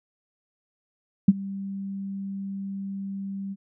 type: tone with ADSR envelope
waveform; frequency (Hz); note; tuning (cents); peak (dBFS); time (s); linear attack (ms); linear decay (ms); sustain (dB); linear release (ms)
sine; 196; G3; 0; -8; 1.28-3.56; 6; 34; -22; 40
effects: none